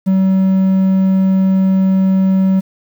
triangle tone, 190.4 Hz, F#3, 50 cents sharp, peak -7 dBFS, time 0.06-2.61 s, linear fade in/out 20 ms, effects 7-bit

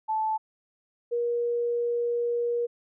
sine tone pair in turn, 873 / 475.7 Hz, A5 / A#4, -14 / +35 cents, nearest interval major seventh, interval 1051 cents, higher first, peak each -24 dBFS, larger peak neither, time 0.08-0.38 / 1.11-2.67 s, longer second, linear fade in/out 20 ms, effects none

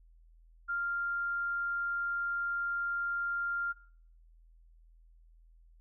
sine tone, 1395 Hz, F6, 2 cents flat, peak -31 dBFS, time 0.68-3.73 s, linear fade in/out 20 ms, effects noise-tail reverb RT60 0.5 s tail -18 dB re dry + added 41 Hz sine -57 dBFS peak until 5.8 s

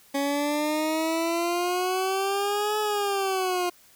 20% pulse exponential two-way sweep, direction up then down, 277.2 to 426.9 to 352.3 Hz, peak -19 dBFS, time 0.14-3.7 s, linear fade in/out 10 ms, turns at 2.79 s, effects white hiss -56 dBFS RMS until 3.95 s

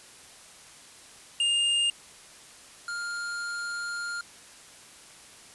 square tone pair in turn, 2818 / 1404.5 Hz, F7 / F6, +15 / +9 cents, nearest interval octave, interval 1206 cents, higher first, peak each -23 / -32 dBFS, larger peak first, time 1.4-1.9 / 2.88-4.21 s, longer second, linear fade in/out 2 ms, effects white hiss -50 dBFS RMS until 5.54 s + resampled to 24000 Hz

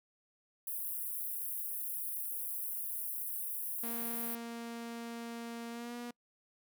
white high-pass noise, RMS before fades -39 dBFS, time 0.67-4.35 s, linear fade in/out 2 ms, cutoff 10000 Hz, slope 48 dB/octave
sawtooth tone with pitch glide, 233.1 to 240.3 Hz, A#3 to B3, 0 to -47 cents, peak -37 dBFS, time 3.83-6.11 s, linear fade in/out 5 ms, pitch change +53 cents, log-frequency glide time 5.7-5.95 s
effects noise-tail reverb RT60 0.1 s tail -26 dB re dry

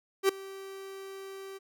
45% pulse tone with ADSR envelope, 388.1 Hz, G4, 17 cents flat, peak -19 dBFS, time 0.23-1.59 s, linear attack 59 ms, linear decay 6 ms, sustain -22 dB, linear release 24 ms, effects none

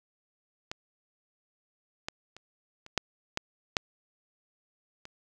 clicks, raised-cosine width 0.2 ms, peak -18 / -16 / -29 / -29 / -8 / -12 / -7 / -27 dBFS, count 8, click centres 0.715 / 2.085 / 2.366 / 2.864 / 2.977 / 3.374 / 3.768 / 5.054 s, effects none

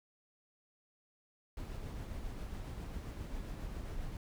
brown noise with tremolo, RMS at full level -41 dBFS, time 1.57-4.17 s, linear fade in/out 2 ms, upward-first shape triangle, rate 7.4 Hz, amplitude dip 30%, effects none

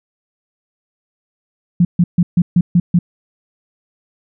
sine tone bursts, 174.61 Hz, F3, in tune, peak -7 dBFS, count 7, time 1.8-2.99 s, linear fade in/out 5 ms, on 50 ms, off 140 ms, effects none

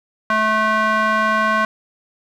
square tone with band-pass filter, 217.2 Hz, A3, 22 cents flat, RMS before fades -17 dBFS, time 0.3-1.65 s, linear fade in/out 2 ms, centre 1300 Hz, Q 2.9, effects none

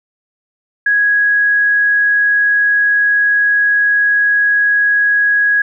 sine tone, 1661.2 Hz, G#6, in tune, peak -9 dBFS, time 0.86-5.62 s, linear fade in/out 5 ms, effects none

